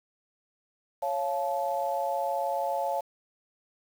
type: chord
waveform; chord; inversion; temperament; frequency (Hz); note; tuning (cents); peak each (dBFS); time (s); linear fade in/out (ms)
sine; Db augmented; none; just; 554.4 / 693 / 866.2; Db5 / F5 / A5; 0 / -14 / -27; -31; 1.02-3.01; 10
effects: 8-bit